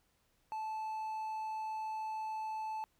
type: tone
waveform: triangle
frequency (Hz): 873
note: A5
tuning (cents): -14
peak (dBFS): -35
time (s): 0.52-2.84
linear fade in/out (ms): 0
effects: pink hiss -75 dBFS RMS until 2.99 s